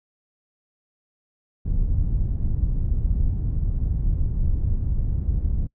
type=low-pass noise; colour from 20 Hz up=pink; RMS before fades=-22 dBFS; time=1.65-5.67 s; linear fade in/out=10 ms; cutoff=100 Hz; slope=12 dB/octave; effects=noise-tail reverb RT60 0.1 s tail -23 dB re dry